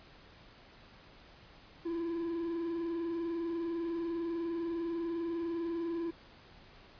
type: tone with vibrato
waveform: triangle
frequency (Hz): 335.5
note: E4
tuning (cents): +31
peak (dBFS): -31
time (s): 1.85-6.11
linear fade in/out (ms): 10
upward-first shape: sine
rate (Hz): 20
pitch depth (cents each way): 52
effects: pink hiss -57 dBFS RMS until 6.99 s + resampled to 11025 Hz